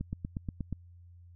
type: click train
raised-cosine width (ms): 5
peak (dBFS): -22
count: 7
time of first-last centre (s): 0.01-0.727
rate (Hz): 8.37
effects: added 87 Hz sine -51 dBFS peak until 1.35 s